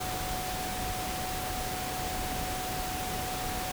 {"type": "tone in noise", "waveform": "sine", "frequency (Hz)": 740, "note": "F#5", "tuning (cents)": 0, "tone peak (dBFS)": -36, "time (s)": [0, 3.72], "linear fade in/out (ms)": 10, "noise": "pink", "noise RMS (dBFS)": -35, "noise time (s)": [0, 3.72], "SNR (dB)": -4, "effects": []}